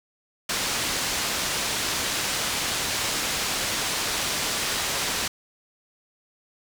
white low-pass noise, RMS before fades -27 dBFS, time 0.49-5.28 s, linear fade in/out 5 ms, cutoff 6600 Hz, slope 12 dB/octave, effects none

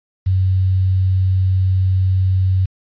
sine tone with quantisation, 93.8 Hz, F#2, 24 cents sharp, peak -12 dBFS, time 0.26-2.66 s, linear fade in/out 10 ms, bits 7, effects resampled to 11025 Hz

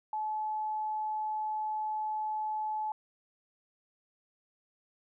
sine tone, 860 Hz, A5, 40 cents flat, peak -31 dBFS, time 0.13-2.92 s, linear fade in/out 2 ms, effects none

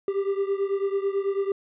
triangle beating tone pair, 392 / 401.1 Hz, G4 / G4, 0 / +40 cents, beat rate 9.1 Hz, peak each -23 / -26 dBFS, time 0.08-1.52 s, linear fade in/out 2 ms, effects resampled to 8000 Hz

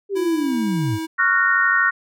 sine linear sweep, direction down, 407.9 to 92.5 Hz, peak -19 dBFS, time 0.09-0.99 s, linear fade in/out 50 ms
square tone with pitch glide, 331.7 to 321.5 Hz, E4 to E4, +11 to -43 cents, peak -25 dBFS, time 0.15-1.07 s, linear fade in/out 20 ms, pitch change -54 cents, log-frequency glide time 0.37-0.53 s
sine chord, Gb major seventh, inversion second, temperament just, 1110 / 1387.5 / 1480 / 1850 Hz, Db6 / F6 / Gb6 / Bb6, +2 / -12 / 0 / -14 cents, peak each -23 / -21 / -19 / -18 dBFS, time 1.18-1.91 s, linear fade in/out 20 ms
effects none

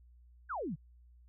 sine exponential sweep, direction down, 1657 to 130.81 Hz, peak -35 dBFS, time 0.49-0.76 s, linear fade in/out 20 ms, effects added 60 Hz sine -57 dBFS peak until 1.28 s

